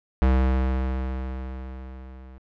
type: tone with level ramp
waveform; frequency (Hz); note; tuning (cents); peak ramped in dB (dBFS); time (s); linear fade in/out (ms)
square; 64.8; C2; -16; -16 to -43; 0.22-2.38; 0
effects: low-pass 2000 Hz 12 dB/octave